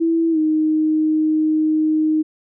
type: tone with pitch glide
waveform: sine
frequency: 329.6 to 311.1 Hz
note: E4 to D#4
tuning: 0 to 0 cents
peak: -14 dBFS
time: 0-2.23 s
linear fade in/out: 20 ms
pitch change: -100 cents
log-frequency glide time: 0.31-0.38 s
effects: none